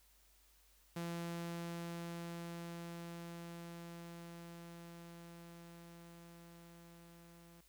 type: tone with level ramp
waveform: sawtooth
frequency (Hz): 170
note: F3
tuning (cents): -46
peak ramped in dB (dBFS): -36 to -55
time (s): 0.96-7.61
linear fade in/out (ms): 5
effects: added 50 Hz sine -70 dBFS peak until 7.68 s + white hiss -70 dBFS RMS until 7.68 s